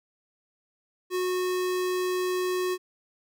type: tone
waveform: square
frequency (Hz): 365.5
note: F#4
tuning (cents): -21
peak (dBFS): -26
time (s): 1.1-2.78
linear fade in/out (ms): 50
effects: none